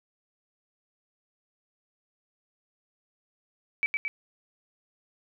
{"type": "tone with echo", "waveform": "sine", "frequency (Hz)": 2299, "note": "D7", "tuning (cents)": -37, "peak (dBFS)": -22, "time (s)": [3.83, 3.86], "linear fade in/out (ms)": 0, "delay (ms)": 110, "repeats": 2, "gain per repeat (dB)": -3, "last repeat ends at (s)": 4.08, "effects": []}